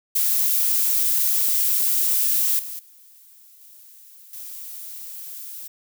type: noise with level steps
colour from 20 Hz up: violet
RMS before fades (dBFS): -20 / -33 / -50 / -47 / -36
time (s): 0.15-5.68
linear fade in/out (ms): 10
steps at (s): 2.59 / 2.79 / 3.61 / 4.33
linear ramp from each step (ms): 2
effects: none